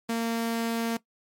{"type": "tone", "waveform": "sawtooth", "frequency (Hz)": 229.7, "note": "A#3", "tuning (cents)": -25, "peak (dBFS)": -22, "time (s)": [0.09, 0.97], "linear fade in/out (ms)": 5, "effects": ["noise-tail reverb RT60 0.1 s tail -18 dB re dry", "MP3 64 kbps"]}